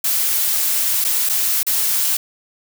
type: noise with dropouts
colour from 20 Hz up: blue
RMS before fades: -18 dBFS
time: 0.04-2.17 s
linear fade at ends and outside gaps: 5 ms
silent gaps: 1.043-1.047 / 1.291-1.295 / 1.631-1.666 s
effects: none